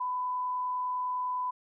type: tone with frequency modulation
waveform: sine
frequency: 1000 Hz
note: B5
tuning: 21 cents sharp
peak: -29 dBFS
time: 0-1.51 s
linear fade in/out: 10 ms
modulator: 29.9 Hz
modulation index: 0.21
effects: none